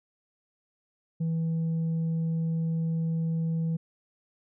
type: tone with tanh clipping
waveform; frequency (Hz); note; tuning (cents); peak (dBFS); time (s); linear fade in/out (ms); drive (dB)
sine; 163.4; E3; -15; -26; 1.2-3.77; 10; 2
effects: none